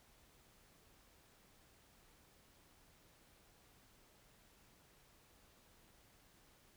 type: silence
effects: pink hiss -68 dBFS RMS until 6.76 s